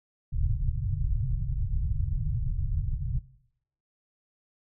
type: low-pass noise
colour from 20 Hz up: pink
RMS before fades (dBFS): -28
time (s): 0.32-3.19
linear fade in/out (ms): 5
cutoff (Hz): 150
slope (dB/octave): 96
effects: noise-tail reverb RT60 0.7 s tail -17 dB re dry